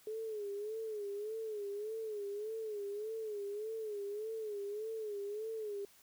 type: tone with vibrato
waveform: sine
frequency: 423.6 Hz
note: G#4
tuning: 34 cents sharp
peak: -38 dBFS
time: 0.07-5.85 s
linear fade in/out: 2 ms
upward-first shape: sine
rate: 1.7 Hz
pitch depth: 95 cents each way
effects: white hiss -64 dBFS RMS until 6.02 s